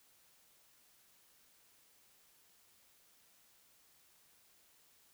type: silence
effects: white hiss -68 dBFS RMS until 5.13 s